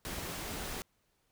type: noise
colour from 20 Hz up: pink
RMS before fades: -40 dBFS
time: 0.05-0.82 s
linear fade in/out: 0 ms
effects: pink hiss -75 dBFS RMS until 1.31 s